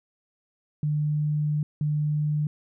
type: tone pair in turn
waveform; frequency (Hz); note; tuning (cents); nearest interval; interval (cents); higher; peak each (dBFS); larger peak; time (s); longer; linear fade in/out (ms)
sine; 149.9 / 149.9; D3 / D3; +36 / +36; unison; 0; neither; -22; neither; 0.83-1.63 / 1.81-2.47; first; 2
effects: none